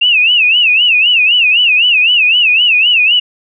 sine tone with vibrato, 2706 Hz, E7, 45 cents sharp, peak -6 dBFS, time 0.01-3.2 s, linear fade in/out 10 ms, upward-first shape sine, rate 3.9 Hz, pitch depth 170 cents each way, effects none

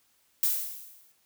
violet noise with exponential decay, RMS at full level -23 dBFS, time 0.43-1.12 s, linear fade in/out 1 ms, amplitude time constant 150 ms, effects white hiss -68 dBFS RMS until 1.25 s

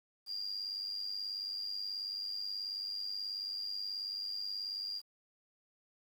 sine tone with amplitude modulation, 4792 Hz, D8, 34 cents sharp, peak -34 dBFS, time 0.26-5.02 s, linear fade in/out 50 ms, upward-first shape sine, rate 98.5 Hz, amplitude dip 65%, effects 10-bit

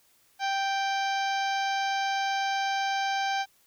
harmonic tone with a mistuned harmonic, 784 Hz, G5, in tune, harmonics 1 / 2 / 3 / 4 / 5 / 6 / 7 / 8, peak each -27 / -33 / -37 / -39 / -41 / -43 / -44 / -45 dBFS, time 0.39-3.46 s, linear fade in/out 50 ms, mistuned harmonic 7, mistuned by -39 cents, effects white hiss -64 dBFS RMS until 3.66 s

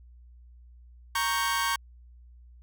sawtooth chord, G diminished, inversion first, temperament equal, 932.3 / 1108.7 / 1568 Hz, Bb5 / Db6 / G6, 0 / 0 / 0 cents, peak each -27 / -25 / -27 dBFS, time 1.15-1.76 s, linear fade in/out 5 ms, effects added 60 Hz sine -49 dBFS peak until 2.62 s

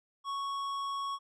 triangle tone with tanh clipping, 1108.7 Hz, C#6, in tune, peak -35 dBFS, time 0.24-1.19 s, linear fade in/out 50 ms, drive 16 dB, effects none

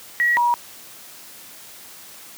sine tone pair in turn, 1916 / 958 Hz, A#6 / A#5, +47 / +47 cents, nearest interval octave, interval 1200 cents, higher first, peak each -15 / -15 dBFS, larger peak neither, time 0.2-0.37 / 0.37-0.54 s, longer neither, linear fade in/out 0 ms, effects white hiss -42 dBFS RMS until 2.37 s + high-pass 100 Hz 12 dB/octave

